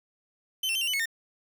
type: tone with pitch steps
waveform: 40% pulse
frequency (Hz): 3068 / 2700 / 3103 / 2774 / 2998 / 2195 / 1823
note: G7 / E7 / G7 / F7 / F#7 / C#7 / A#6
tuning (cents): -38 / +41 / -18 / -12 / +22 / -18 / -39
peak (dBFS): -25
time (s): 0.63-1.057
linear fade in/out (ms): 5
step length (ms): 61
effects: 9-bit